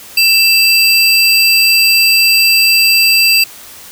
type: tone pair together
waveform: square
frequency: 2661 / 4741 Hz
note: E7 / D8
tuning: +16 / +16 cents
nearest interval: minor seventh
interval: 1000 cents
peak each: -10 dBFS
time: 0.17-3.44 s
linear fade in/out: 5 ms
effects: white hiss -34 dBFS RMS until 3.91 s